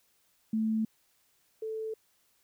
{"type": "tone pair in turn", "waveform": "sine", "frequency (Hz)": [220, 440], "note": ["A3", "A4"], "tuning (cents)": [0, 0], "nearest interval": "octave", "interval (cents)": 1200, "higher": "second", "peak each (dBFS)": [-26, -33], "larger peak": "first", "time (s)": [[0.53, 0.85], [1.62, 1.94]], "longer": "neither", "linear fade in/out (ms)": 5, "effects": ["white hiss -70 dBFS RMS until 2.43 s"]}